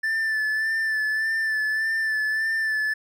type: tone with vibrato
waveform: triangle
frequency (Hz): 1760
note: A6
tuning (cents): 0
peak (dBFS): -20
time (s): 0.03-2.94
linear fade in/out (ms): 10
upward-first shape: sine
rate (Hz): 1.7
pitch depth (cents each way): 30
effects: none